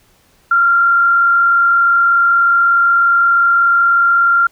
sine tone with frequency modulation, 1384 Hz, F6, 16 cents flat, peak -8 dBFS, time 0.51-4.47 s, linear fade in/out 5 ms, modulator 36.7 Hz, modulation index 0.46, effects pink hiss -53 dBFS RMS until 4.51 s

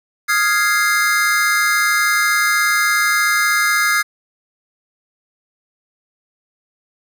square chord, F minor seventh, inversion third, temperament equal, 1244.5 / 1396.9 / 1661.2 / 2093 Hz, Eb6 / F6 / Ab6 / C7, 0 / 0 / 0 / 0 cents, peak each -22 / -21 / -19 / -19 dBFS, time 0.28-4.03 s, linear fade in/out 20 ms, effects none

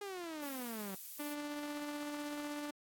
sawtooth exponential sweep, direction down, 415.3 to 188 Hz, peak -38 dBFS, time 0.01-0.95 s, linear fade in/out 5 ms
violet noise, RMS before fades -47 dBFS, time 0.4-1.36 s, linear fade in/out 50 ms
sawtooth tone with tremolo, 293.7 Hz, D4, in tune, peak -35 dBFS, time 1.19-2.71 s, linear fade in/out 10 ms, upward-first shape sine, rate 16 Hz, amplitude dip 25%
effects AAC 64 kbps

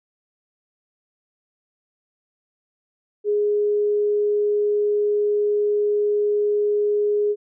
sine tone, 415.3 Hz, G#4, in tune, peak -17 dBFS, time 3.24-7.36 s, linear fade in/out 50 ms, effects none

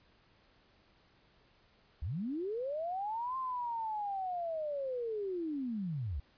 sine linear two-way sweep, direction up then down, 60 to 1057 to 60 Hz, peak -34 dBFS, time 2.02-6.2 s, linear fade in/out 5 ms, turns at 3.37 s, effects pink hiss -67 dBFS RMS until 6.37 s + resampled to 11025 Hz

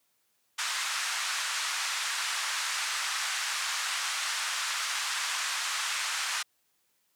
pink band-pass noise, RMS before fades -32 dBFS, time 0.58-6.43 s, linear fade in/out 10 ms, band 1100 to 8800 Hz, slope 24 dB/octave, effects white hiss -73 dBFS RMS until 7.15 s + high-pass 80 Hz 12 dB/octave

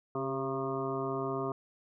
harmonic tone with a mistuned harmonic, 135.3 Hz, C#3, 42 cents flat, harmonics 1 / 2 / 3 / 4 / 5 / 7 / 8 / 9, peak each -40 / -39 / -35 / -48 / -39 / -45 / -41 / -41 dBFS, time 0.15-1.52 s, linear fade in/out 2 ms, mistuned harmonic 3, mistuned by -36 cents, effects none

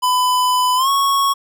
square tone with pitch glide, 1002 to 1105.4 Hz, B5 to C#6, +25 to -5 cents, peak -14 dBFS, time 0.02-1.34 s, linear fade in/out 20 ms, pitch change +170 cents, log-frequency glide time 0.76-0.89 s, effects none

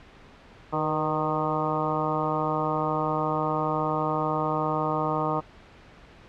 harmonic tone with a mistuned harmonic, 154.2 Hz, D#3, 15 cents flat, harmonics 1 / 2 / 3 / 4 / 5 / 6 / 7 / 8, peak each -32 / -32 / -32 / -32 / -32 / -32 / -32 / -32 dBFS, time 0.72-5.41 s, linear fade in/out 20 ms, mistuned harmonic 3, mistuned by +44 cents, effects pink hiss -50 dBFS RMS until 6.28 s + low-pass 3000 Hz 12 dB/octave

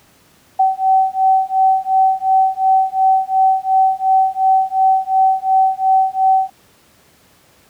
sine beating tone pair, 762 / 764.8 Hz, G5 / G5, -49 / -43 cents, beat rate 2.8 Hz, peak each -14 dBFS, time 0.59-6.5 s, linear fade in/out 10 ms, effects pink hiss -51 dBFS RMS until 7.69 s + high-pass 80 Hz 12 dB/octave

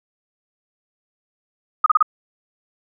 sine tone bursts, 1244.5 Hz, D#6, in tune, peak -9 dBFS, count 4, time 1.84-2.027 s, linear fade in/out 5 ms, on 22 ms, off 33 ms, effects none

